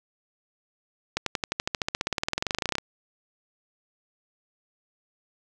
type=accelerating click train; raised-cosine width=0.2 ms; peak=-8 dBFS; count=30; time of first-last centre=1.17-2.783 s; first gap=93 ms; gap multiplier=0.96; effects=none